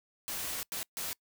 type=noise bursts at uneven times; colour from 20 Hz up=white; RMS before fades=-37 dBFS; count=3; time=0.28-0.63 / 0.72-0.83 / 0.97-1.13 s; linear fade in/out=0 ms; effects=noise-tail reverb RT60 0.1 s tail -25 dB re dry